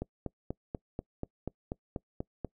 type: click train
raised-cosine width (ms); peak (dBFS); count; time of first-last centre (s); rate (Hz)
2; -21; 11; 0.02-2.447; 4.12
effects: noise-tail reverb RT60 0.1 s tail -24 dB re dry